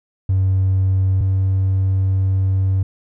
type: tone pair in turn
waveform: triangle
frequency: 95.1 / 95.63 Hz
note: F#2 / G2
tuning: +48 / -42 cents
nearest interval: unison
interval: 10 cents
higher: second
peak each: -10 / -11 dBFS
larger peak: first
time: 0.29-1.21 / 1.21-2.83 s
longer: second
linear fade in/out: 5 ms
effects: tanh soft clip ceiling -9 dBFS